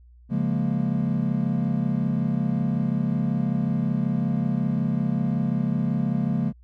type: chord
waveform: triangle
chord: Bb minor seventh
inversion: first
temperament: equal with one note detuned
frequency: 139.64 / 174.61 / 207.7 / 233.1 Hz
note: Db3 / F3 / Ab3 / Bb3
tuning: +13 / 0 / 0 / 0 cents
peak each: -25 dBFS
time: 0.29-6.53 s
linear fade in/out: 50 ms
effects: added 60 Hz sine -48 dBFS peak until 6.63 s